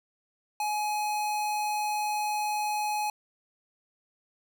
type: tone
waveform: square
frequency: 842 Hz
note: G#5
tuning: 24 cents sharp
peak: -28 dBFS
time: 0.6-3.1 s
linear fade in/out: 2 ms
effects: none